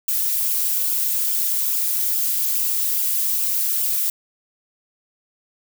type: noise with flanger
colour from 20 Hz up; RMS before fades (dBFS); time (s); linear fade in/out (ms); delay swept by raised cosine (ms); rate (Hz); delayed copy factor
violet; -21; 0.08-4.1; 2; 0.48 to 4.68; 2.4; -0.6
effects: none